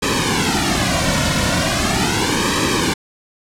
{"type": "noise with flanger", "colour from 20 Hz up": "pink", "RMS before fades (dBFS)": -17, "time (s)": [0.02, 2.94], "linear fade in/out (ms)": 10, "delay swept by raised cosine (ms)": [1.4, 2.5], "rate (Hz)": 0.39, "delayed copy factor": -0.9, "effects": ["low-pass 8000 Hz 12 dB/octave"]}